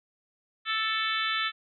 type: harmonic tone with a mistuned harmonic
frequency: 440 Hz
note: A4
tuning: in tune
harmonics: 3 / 4 / 5 / 6 / 7 / 8 / 9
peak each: -31 / -32 / -35 / -37 / -36 / -33 / -39 dBFS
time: 0.65-1.52 s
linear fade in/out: 50 ms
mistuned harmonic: 5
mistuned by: +16 cents
effects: none